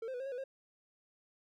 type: tone with pitch steps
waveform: triangle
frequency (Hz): 452.2 / 523 / 491.7 / 535 / 549 / 493 / 536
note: A4 / C5 / B4 / C5 / C#5 / B4 / C5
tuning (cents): +47 / -1 / -8 / +38 / -17 / -3 / +42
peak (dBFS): -36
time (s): 0.02-0.44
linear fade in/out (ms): 5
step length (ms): 60
effects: none